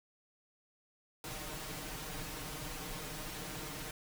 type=noise with comb filter; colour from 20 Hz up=pink; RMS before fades=-43 dBFS; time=1.24-3.91 s; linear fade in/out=2 ms; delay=6.5 ms; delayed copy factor=+0.95; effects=none